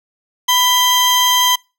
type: tone pair together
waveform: 35% pulse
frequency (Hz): 993 / 3153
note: B5 / G7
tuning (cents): +9 / +9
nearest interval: octave + minor sixth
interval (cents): 2000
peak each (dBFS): -13 / -11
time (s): 0.48-1.56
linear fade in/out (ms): 10
effects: noise-tail reverb RT60 0.3 s tail -26 dB re dry